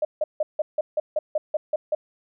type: tone bursts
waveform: sine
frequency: 611 Hz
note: D#5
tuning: 32 cents flat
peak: -19 dBFS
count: 11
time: 0.02-1.95 s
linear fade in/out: 5 ms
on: 30 ms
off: 160 ms
effects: none